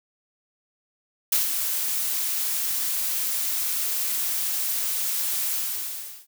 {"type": "noise with ADSR envelope", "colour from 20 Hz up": "blue", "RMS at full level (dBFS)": -20, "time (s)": [1.32, 6.27], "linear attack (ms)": 5, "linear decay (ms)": 140, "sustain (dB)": -6, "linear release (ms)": 750, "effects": []}